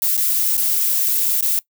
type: noise with dropouts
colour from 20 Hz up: violet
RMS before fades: -18 dBFS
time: 0.02-1.59 s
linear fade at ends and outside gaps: 1 ms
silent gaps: 0.168-0.176 / 0.569-0.577 / 1.409-1.426 s
effects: noise-tail reverb RT60 0.1 s tail -21 dB re dry